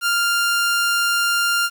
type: tone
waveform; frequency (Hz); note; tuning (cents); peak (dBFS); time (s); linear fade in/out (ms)
sawtooth; 1396.9; F6; 0; -13; 0.01-1.7; 50
effects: 8-bit